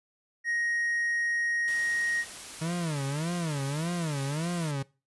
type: tone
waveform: triangle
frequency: 1877 Hz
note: A#6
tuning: 11 cents sharp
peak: -25 dBFS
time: 0.44-2.25 s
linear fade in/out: 50 ms
type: noise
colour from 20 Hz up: white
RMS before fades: -42 dBFS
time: 1.68-4.71 s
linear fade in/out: 0 ms
type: tone with vibrato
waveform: 40% pulse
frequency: 155 Hz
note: D#3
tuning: 6 cents flat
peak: -28 dBFS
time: 2.61-4.83 s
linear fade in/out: 10 ms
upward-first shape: sine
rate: 1.7 Hz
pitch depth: 220 cents each way
effects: noise-tail reverb RT60 0.3 s tail -21 dB re dry + resampled to 24000 Hz